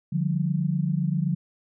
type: tone cluster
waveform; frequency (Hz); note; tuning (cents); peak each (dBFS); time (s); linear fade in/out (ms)
sine; 148.2 / 176.1 / 196.8; D3 / F3 / G3; +16 / +15 / +7; -25 / -25 / -33; 0.12-1.35; 10
effects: none